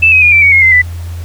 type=tone with pitch steps; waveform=sine; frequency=2638 / 2533 / 2433 / 2337 / 2244 / 2155 / 2070 / 1987.7 Hz; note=E7 / D#7 / D#7 / D7 / C#7 / C#7 / C7 / B6; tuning=+1 / +30 / -39 / -9 / +21 / -49 / -19 / +11 cents; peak=-3 dBFS; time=0.02-0.82 s; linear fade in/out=10 ms; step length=100 ms; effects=added 85 Hz sine -19 dBFS peak until 1.24 s + pink hiss -37 dBFS RMS until 1.24 s